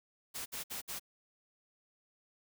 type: noise bursts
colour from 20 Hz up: white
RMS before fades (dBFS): -41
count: 4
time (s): 0.34-0.997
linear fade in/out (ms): 20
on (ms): 120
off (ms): 59
effects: none